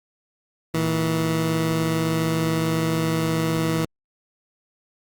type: tone pair together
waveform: 20% pulse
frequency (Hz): 114.34 / 161.7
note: A#2 / E3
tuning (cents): -33 / -33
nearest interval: tritone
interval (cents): 600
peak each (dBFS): -24 / -16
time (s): 0.74-3.85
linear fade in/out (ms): 5
effects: Opus 48 kbps